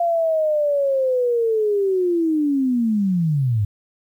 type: linear sweep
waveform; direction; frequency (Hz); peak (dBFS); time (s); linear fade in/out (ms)
sine; down; 693 to 98; -16; 0-3.65; 5
effects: 9-bit